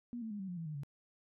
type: tone with pitch steps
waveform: sine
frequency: 240 / 222.6 / 206.5 / 191.59 / 177.73 / 164.87 / 152.95 / 141.88 Hz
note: B3 / A3 / G#3 / G3 / F3 / E3 / D#3 / C#3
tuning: -49 / +20 / -10 / -39 / +31 / +1 / -29 / +41 cents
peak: -39 dBFS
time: 0.13-0.834 s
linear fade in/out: 0 ms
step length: 88 ms
effects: none